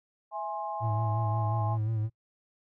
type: chord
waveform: sine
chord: E augmented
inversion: none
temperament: equal with one note detuned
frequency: 659.3 / 830.6 / 1056.8 Hz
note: E5 / G#5 / B#5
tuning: 0 / 0 / +17 cents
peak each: -38 / -34 / -38 dBFS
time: 0.31-1.78 s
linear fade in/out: 50 ms
type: tone with vibrato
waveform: triangle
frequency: 110 Hz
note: A2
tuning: in tune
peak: -25 dBFS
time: 0.8-2.1 s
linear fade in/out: 50 ms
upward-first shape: sine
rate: 5.6 Hz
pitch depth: 50 cents each way
effects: noise-tail reverb RT60 0.1 s tail -25 dB re dry